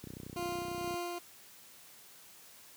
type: click train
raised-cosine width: 3 ms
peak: -31 dBFS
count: 29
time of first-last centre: 0.04-0.94 s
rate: 31.1 Hz
type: tone with tremolo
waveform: 20% pulse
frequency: 349.2 Hz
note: F4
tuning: in tune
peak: -30 dBFS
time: 0.36-1.19 s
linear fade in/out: 10 ms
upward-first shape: sine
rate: 2.2 Hz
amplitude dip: 30%
effects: white hiss -56 dBFS RMS until 2.76 s + high-pass 80 Hz 12 dB/octave